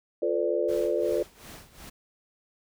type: chord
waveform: sine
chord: B half-diminished seventh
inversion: second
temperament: equal with one note detuned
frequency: 349.2 / 440 / 506.3 / 587.3 Hz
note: F4 / A4 / B4 / D5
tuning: 0 / 0 / +43 / 0 cents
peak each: -29 dBFS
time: 0.22-1.23 s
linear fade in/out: 5 ms
type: noise with tremolo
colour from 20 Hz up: pink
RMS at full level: -44 dBFS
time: 0.68-1.9 s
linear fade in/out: 10 ms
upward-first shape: sine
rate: 2.7 Hz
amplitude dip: 80%
effects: none